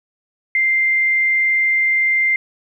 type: tone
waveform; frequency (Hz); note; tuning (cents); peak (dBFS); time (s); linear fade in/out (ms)
sine; 2093; C7; 0; -13; 0.55-2.36; 2
effects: 9-bit